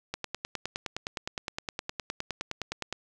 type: click train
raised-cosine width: 0.2 ms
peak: -15 dBFS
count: 28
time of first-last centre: 0.14-2.926 s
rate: 9.69 Hz
effects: none

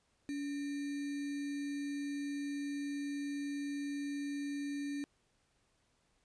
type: tone with sample-and-hold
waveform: sine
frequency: 284.9 Hz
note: C#4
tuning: 48 cents sharp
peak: -36 dBFS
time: 0.29-5.04 s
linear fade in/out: 0 ms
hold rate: 2100 Hz
effects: pink hiss -75 dBFS RMS until 6.24 s + resampled to 22050 Hz

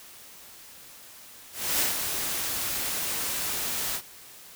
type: noise with ADSR envelope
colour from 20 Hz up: white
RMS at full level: -24 dBFS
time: 1.52-4.02 s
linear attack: 280 ms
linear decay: 140 ms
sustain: -6 dB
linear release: 67 ms
effects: white hiss -48 dBFS RMS until 4.55 s

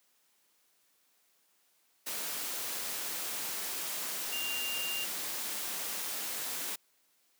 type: tone in noise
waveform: sine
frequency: 2794 Hz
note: F7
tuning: in tune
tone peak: -35 dBFS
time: 4.32-5.05 s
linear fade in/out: 10 ms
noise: white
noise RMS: -37 dBFS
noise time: 2.06-6.76 s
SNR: -1 dB
effects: white hiss -71 dBFS RMS until 7.39 s + high-pass 200 Hz 12 dB/octave

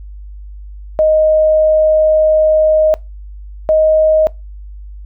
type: tone pair in turn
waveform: sine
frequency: 623 / 626 Hz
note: D#5 / D#5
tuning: +2 / +10 cents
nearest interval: unison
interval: 8 cents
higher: second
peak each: -7 dBFS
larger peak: neither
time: 0.99-2.94 / 3.69-4.27 s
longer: first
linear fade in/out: 0 ms
effects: noise-tail reverb RT60 0.2 s tail -22 dB re dry + added 50 Hz sine -28 dBFS peak until 5.05 s

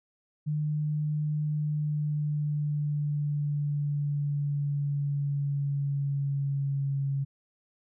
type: tone with pitch glide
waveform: sine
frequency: 150.8 to 138.28 Hz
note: D3 to C#3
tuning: +46 to -4 cents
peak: -26 dBFS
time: 0.46-7.25 s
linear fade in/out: 20 ms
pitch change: -150 cents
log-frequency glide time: 1.47-7.08 s
effects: none

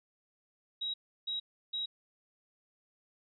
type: tone bursts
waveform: sine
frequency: 3833 Hz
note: A#7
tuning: 47 cents sharp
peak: -33 dBFS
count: 3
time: 0.81-1.86 s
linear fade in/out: 10 ms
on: 130 ms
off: 330 ms
effects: none

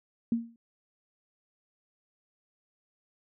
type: tone with exponential decay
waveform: sine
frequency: 231.8 Hz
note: A#3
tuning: 10 cents flat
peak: -21 dBFS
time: 0.32-0.56 s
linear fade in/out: 2 ms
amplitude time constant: 52 ms
effects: none

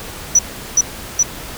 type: tone with echo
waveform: sine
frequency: 5920 Hz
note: F#8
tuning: in tune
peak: -4 dBFS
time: 0.35-0.39 s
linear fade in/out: 5 ms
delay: 420 ms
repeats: 2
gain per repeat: -2 dB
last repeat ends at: 1.23 s
effects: tanh soft clip ceiling -5 dBFS + pink hiss -31 dBFS RMS until 1.57 s

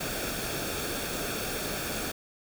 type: noise with comb filter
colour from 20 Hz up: pink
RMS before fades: -33 dBFS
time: 0-2.12 s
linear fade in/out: 10 ms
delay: 1 ms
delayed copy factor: -0.55
effects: none

